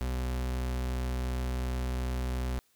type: tone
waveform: 40% pulse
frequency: 62.8 Hz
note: B1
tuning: 30 cents sharp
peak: -29 dBFS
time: 0.01-2.59 s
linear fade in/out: 0 ms
effects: white hiss -69 dBFS RMS until 2.75 s